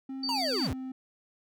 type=tone with pitch glide; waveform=triangle; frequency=266.5 to 260.4 Hz; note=C4 to C4; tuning=+32 to -8 cents; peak=-33 dBFS; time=0.09-0.92 s; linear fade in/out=5 ms; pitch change=-40 cents; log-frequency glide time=0.37-0.52 s
type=tone; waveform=sine; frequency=4600 Hz; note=D8; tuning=37 cents flat; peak=-30 dBFS; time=0.23-0.67 s; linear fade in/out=5 ms
type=linear sweep; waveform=square; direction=down; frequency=987.8 to 51.8 Hz; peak=-31 dBFS; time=0.29-0.73 s; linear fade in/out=0 ms
effects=none